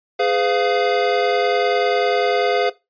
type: chord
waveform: square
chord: F diminished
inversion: first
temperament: equal with one note detuned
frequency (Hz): 415.3 / 505.4 / 698.5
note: Ab4 / Cb5 / F5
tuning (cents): 0 / +40 / 0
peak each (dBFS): -21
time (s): 0.19-2.7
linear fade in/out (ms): 10
effects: noise-tail reverb RT60 0.2 s tail -17 dB re dry + resampled to 11025 Hz